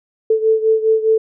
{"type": "beating tone pair", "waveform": "sine", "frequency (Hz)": [440, 444.9], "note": ["A4", "A4"], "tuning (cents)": [0, 19], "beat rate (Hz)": 4.9, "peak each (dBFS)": [-13, -17], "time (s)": [0.3, 1.18], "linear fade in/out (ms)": 5, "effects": []}